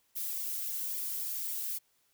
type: noise with flanger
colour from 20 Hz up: violet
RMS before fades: -36 dBFS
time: 0.15-1.79 s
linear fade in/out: 20 ms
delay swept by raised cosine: 0.89 to 3.69 ms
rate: 3.7 Hz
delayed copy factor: +0.9
effects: white hiss -72 dBFS RMS until 2.13 s